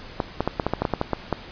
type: clicks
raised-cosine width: 1 ms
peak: -7 dBFS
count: 12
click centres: 0.202 / 0.406 / 0.476 / 0.598 / 0.666 / 0.736 / 0.82 / 0.852 / 0.937 / 1.014 / 1.133 / 1.327 s
effects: pink hiss -41 dBFS RMS until 1.51 s + resampled to 11025 Hz